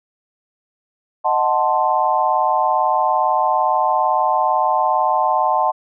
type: chord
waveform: sine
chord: D# diminished seventh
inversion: none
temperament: equal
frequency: 622.3 / 740 / 880 / 1046.5 Hz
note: D#5 / F#5 / A5 / C6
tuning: 0 / 0 / 0 / 0 cents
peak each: -22 / -19 / -18 / -20 dBFS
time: 1.24-5.72 s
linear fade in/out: 20 ms
effects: none

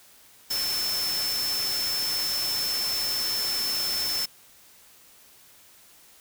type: tone in noise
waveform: sine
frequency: 5300 Hz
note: E8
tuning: 9 cents sharp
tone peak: -26 dBFS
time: 0.5-4.26 s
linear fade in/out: 10 ms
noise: white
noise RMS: -32 dBFS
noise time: 0.5-4.26 s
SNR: +3 dB
effects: white hiss -54 dBFS RMS until 6.2 s

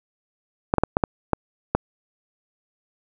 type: clicks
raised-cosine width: 1 ms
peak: -3 dBFS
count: 7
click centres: 0.739 / 0.783 / 0.836 / 0.969 / 1.038 / 1.333 / 1.75 s
effects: none

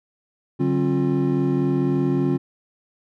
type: tone cluster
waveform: triangle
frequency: 144.3 / 187.9 / 268.5 / 353.2 Hz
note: D3 / F#3 / C4 / F4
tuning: -30 / +27 / +45 / +20 cents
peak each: -21 / -25 / -20 / -22 dBFS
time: 0.59-2.38 s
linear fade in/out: 20 ms
effects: none

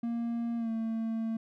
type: tone with pitch glide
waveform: triangle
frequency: 233.7 to 224.8 Hz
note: A#3 to A3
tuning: +5 to +37 cents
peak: -28 dBFS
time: 0.03-1.37 s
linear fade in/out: 5 ms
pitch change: -68 cents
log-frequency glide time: 0.57-0.7 s
effects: none

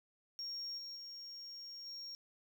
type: tone with level steps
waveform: triangle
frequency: 5560 Hz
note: F8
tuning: 9 cents flat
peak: -38 / -43 / -45 / -43 dBFS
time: 0.39-2.15 s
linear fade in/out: 0 ms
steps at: 0.77 / 0.95 / 1.85 s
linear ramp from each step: 20 ms
effects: tanh soft clip ceiling -37 dBFS + 11-bit

